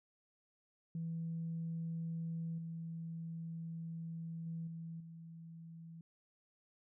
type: tone with level steps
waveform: sine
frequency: 164.81 Hz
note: E3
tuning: in tune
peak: -37 / -41 / -39 / -43 / -49 dBFS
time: 0.95-6.01 s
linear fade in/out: 2 ms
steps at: 2.58 / 4.46 / 4.67 / 5 s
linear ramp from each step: 5 ms
effects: tanh soft clip ceiling -33 dBFS